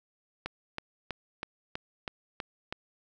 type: click train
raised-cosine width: 0.3 ms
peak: -18 dBFS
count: 8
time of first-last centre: 0.46-2.725 s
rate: 3.09 Hz
effects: none